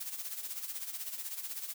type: noise with tremolo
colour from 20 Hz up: blue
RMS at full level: -38 dBFS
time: 0-1.74 s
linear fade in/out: 10 ms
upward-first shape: sine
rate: 16 Hz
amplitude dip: 65%
effects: none